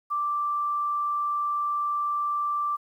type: tone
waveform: sine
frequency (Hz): 1174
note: D6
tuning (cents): -1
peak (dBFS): -24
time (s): 0.1-2.77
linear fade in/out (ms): 20
effects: 10-bit